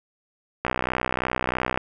click train, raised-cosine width 0.5 ms, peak -8 dBFS, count 72, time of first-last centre 0.65-1.775 s, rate 63.1 Hz, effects none

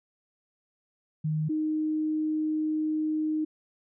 sine tone pair in turn, 154.9 / 309.8 Hz, D#3 / D#4, -7 / -7 cents, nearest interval octave, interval 1200 cents, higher second, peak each -25 dBFS, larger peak neither, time 1.24-1.49 / 1.49-3.45 s, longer second, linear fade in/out 10 ms, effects none

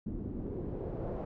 pink noise with low-pass filter sweep, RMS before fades -38 dBFS, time 0.06-1.25 s, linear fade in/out 5 ms, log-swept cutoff 250 to 620 Hz, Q 1.8, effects none

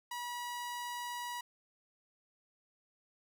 sawtooth tone, 968 Hz, B5, 35 cents flat, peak -35 dBFS, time 0.11-1.41 s, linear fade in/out 5 ms, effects none

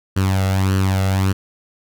sawtooth tone with flanger, 95.6 Hz, G2, 43 cents flat, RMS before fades -17 dBFS, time 0.16-1.33 s, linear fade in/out 10 ms, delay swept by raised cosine 0.67 to 1.5 ms, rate 1.7 Hz, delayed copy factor +0.65, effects none

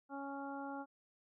harmonic tone, 277.7 Hz, C#4, 3 cents sharp, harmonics 1 / 2 / 3 / 4 / 5, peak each -45 / -50 / -46 / -54 / -51 dBFS, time 0.09-0.86 s, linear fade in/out 50 ms, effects none

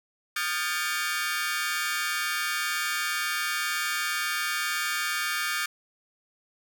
sawtooth tone cluster, 1227 / 1409 / 1596 / 1761 / 2267 Hz, D#6 / F6 / G6 / A6 / C#7, -25 / +15 / +31 / +1 / +38 cents, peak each -30 dBFS, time 0.36-5.66 s, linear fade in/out 5 ms, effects none

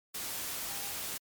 sine tone in noise, 800 Hz, G5, 35 cents sharp, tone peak -49 dBFS, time 0.68-0.92 s, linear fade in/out 10 ms, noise white, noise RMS -38 dBFS, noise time 0.14-1.18 s, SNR -14 dB, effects MP3 96 kbps

